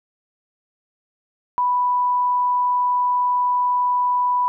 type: tone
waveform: sine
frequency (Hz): 987.8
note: B5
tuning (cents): 0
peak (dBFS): -16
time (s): 1.58-4.48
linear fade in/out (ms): 0
effects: none

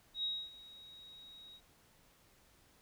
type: tone with ADSR envelope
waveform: sine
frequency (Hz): 3800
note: A#7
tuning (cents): +33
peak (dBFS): -33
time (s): 0.14-1.61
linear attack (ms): 96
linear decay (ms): 260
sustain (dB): -19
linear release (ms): 59
effects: pink hiss -67 dBFS RMS until 2.81 s

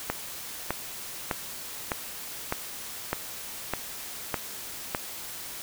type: click train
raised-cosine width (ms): 0.5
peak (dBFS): -11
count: 9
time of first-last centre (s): 0.1-4.948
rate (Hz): 1.65
effects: white hiss -39 dBFS RMS until 5.62 s

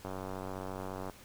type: click train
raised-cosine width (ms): 1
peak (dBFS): -26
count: 100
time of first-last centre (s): 0.05-1.098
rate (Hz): 94.5
effects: pink hiss -55 dBFS RMS until 1.24 s

